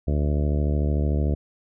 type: harmonic tone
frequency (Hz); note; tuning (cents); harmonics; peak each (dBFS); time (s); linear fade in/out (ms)
73.4; D2; 0; 1 / 2 / 3 / 4 / 5 / 6 / 7 / 8 / 9; -21 / -27 / -31 / -33 / -35 / -37 / -38 / -39 / -40; 0.07-1.35; 10
effects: none

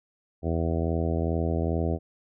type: harmonic tone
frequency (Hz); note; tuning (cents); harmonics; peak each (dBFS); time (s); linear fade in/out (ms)
82.41; E2; 0; 1 / 2 / 3 / 4 / 5 / 6 / 7 / 8 / 9; -27 / -31 / -33 / -33 / -34 / -36 / -38 / -36 / -41; 0.42-1.99; 50
effects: none

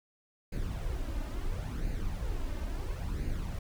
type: noise with flanger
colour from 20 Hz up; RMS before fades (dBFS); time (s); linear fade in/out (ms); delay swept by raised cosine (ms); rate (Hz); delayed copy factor
brown; -34; 0.52-3.59; 5; 0.44 to 3.34; 0.73; +0.55
effects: none

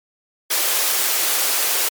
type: high-pass noise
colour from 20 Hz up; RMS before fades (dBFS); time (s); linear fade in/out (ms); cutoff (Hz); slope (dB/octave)
white; -19; 0.5-1.89; 10; 360; 24
effects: MP3 96 kbps

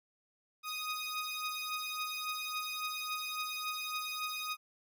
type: beating tone pair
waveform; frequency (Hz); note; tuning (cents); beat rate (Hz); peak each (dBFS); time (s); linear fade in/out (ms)
15% pulse; 1245 / 1248.6; D#6 / D#6; +1 / +6; 3.6; -32 / -35; 0.63-4.57; 50
effects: none

